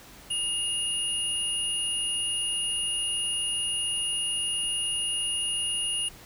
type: tone pair together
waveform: sine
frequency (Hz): 2847 / 9713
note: F7 / D#9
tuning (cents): +33 / -43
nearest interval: octave + major sixth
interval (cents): 2124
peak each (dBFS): -28 / -30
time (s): 0.3-6.09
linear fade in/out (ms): 10
effects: pink hiss -49 dBFS RMS until 6.25 s